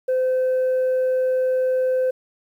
sine tone, 514 Hz, C5, 31 cents flat, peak -15 dBFS, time 0.08-2.11 s, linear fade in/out 10 ms, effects tanh soft clip ceiling -16 dBFS + 9-bit

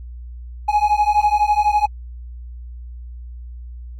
triangle beating tone pair, 830.6 / 842.6 Hz, G#5 / G#5, 0 / +25 cents, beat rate 12 Hz, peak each -15 dBFS, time 0.68-1.86 s, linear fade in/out 10 ms, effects added 60 Hz sine -31 dBFS peak until 3.99 s + AAC 48 kbps

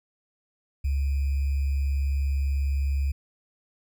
sine tone with sample-and-hold, 69.3 Hz, C#2, in tune, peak -22 dBFS, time 0.84-3.12 s, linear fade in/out 10 ms, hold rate 2450 Hz, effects none

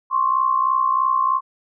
sine tone pair together, 1054 / 1117.1 Hz, C6 / C#6, +12 / +13 cents, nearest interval minor second, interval 101 cents, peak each -17 / -21 dBFS, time 0.1-1.41 s, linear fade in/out 50 ms, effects none

